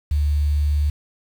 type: tone with quantisation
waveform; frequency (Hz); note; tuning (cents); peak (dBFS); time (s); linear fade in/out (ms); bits
sine; 73.42; D2; 0; -16; 0.11-0.9; 5; 7
effects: none